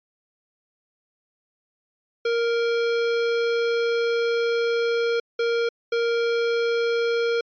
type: tone bursts at uneven times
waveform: square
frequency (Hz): 466.6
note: A#4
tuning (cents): +2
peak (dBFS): -21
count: 3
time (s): 2.25-5.2 / 5.39-5.69 / 5.92-7.41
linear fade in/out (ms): 5
effects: resampled to 11025 Hz